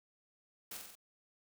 white noise with echo, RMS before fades -45 dBFS, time 0.71-0.77 s, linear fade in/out 5 ms, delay 46 ms, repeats 4, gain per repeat -3 dB, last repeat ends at 0.954 s, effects none

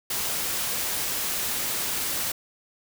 white noise, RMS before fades -28 dBFS, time 0.1-2.32 s, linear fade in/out 5 ms, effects none

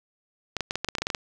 clicks, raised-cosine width 0.2 ms, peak -10 dBFS, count 12, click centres 0.567 / 0.607 / 0.709 / 0.756 / 0.846 / 0.887 / 0.952 / 0.984 / 1.02 / 1.069 / 1.102 / 1.148 s, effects none

